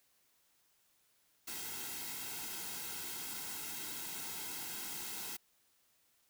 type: noise with comb filter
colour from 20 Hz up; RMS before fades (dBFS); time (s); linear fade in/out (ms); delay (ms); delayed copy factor
white; -43; 1.47-5.37; 10; 1.7; -0.7
effects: white hiss -73 dBFS RMS until 6.29 s